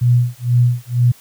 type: tone with tremolo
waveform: sine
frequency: 121.9 Hz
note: B2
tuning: 22 cents flat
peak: -8 dBFS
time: 0.01-1.12 s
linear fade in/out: 10 ms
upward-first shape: sine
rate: 2.1 Hz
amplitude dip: 100%
effects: white hiss -46 dBFS RMS until 1.2 s